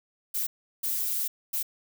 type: noise bursts at uneven times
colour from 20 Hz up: violet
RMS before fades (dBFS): -29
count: 3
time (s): 0.34-0.47 / 0.83-1.28 / 1.53-1.63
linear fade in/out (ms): 10
effects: none